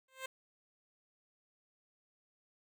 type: tone with exponential growth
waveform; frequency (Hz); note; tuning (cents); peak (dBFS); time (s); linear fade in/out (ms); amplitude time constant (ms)
10% pulse; 525; C5; +6; -29; 0.08-0.26; 5; 39
effects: none